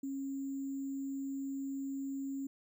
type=tone with sample-and-hold; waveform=sine; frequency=273.1 Hz; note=C#4; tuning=26 cents flat; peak=-36 dBFS; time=0.03-2.47 s; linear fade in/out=5 ms; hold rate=7350 Hz; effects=none